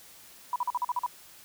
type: tone bursts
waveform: sine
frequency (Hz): 981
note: B5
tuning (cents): -12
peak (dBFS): -25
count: 8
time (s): 0.53-1.063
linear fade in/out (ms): 2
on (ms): 29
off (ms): 43
effects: white hiss -52 dBFS RMS until 1.44 s